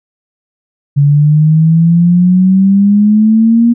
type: exponential sweep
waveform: sine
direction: up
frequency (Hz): 141 to 237.8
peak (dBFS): -4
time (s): 0.96-3.74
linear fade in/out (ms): 20
effects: none